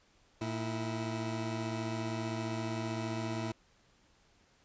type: tone pair together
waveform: 20% pulse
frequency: 113.6 / 325.6 Hz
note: A#2 / E4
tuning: -44 / -21 cents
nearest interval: octave + tritone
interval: 1823 cents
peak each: -31 / -34 dBFS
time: 0.41-3.52 s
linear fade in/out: 5 ms
effects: pink hiss -67 dBFS RMS until 4.64 s + resampled to 16000 Hz